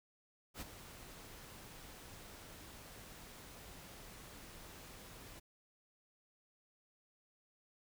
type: noise with ADSR envelope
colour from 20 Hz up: pink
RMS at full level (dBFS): -44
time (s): 0.54-5.4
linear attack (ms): 73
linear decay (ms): 22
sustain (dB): -10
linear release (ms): 13
effects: none